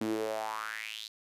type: tone with high-pass filter sweep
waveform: sawtooth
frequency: 109.1 Hz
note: A2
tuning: 14 cents flat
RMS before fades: -36 dBFS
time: 0.01-1.08 s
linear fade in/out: 5 ms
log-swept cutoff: 250 to 4200 Hz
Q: 5.2
effects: resampled to 32000 Hz